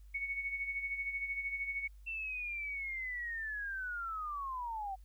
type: tone with tremolo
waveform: sine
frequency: 2220 Hz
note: C#7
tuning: 2 cents sharp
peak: -33 dBFS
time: 0.14-1.88 s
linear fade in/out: 10 ms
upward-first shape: sine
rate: 13 Hz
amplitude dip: 60%
type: linear sweep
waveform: sine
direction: down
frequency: 2700 to 750 Hz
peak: -37 dBFS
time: 2.06-4.96 s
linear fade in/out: 20 ms
effects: added 50 Hz sine -52 dBFS peak until 5.04 s + white hiss -75 dBFS RMS until 5.04 s